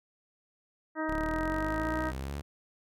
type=harmonic tone; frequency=314.2 Hz; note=D#4; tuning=17 cents sharp; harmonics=1 / 2 / 3 / 4 / 5 / 6; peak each=-33 / -36 / -38 / -39 / -40 / -41 dBFS; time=0.95-2.13 s; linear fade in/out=50 ms
type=linear sweep; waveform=sawtooth; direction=up; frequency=33 to 73.42 Hz; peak=-31 dBFS; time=1.08-2.42 s; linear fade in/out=20 ms
effects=none